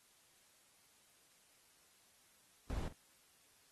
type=noise with echo; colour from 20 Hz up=brown; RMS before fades=-40 dBFS; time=2.7-2.88 s; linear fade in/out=0 ms; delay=47 ms; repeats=1; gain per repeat=-14 dB; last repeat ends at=2.927 s; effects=white hiss -69 dBFS RMS until 3.71 s + AAC 32 kbps